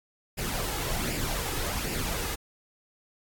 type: noise with flanger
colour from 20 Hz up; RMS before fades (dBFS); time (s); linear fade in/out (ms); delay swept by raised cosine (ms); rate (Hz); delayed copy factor
pink; -31; 0.37-2.36; 20; 0.4 to 2.4; 1.3; +0.5
effects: AAC 64 kbps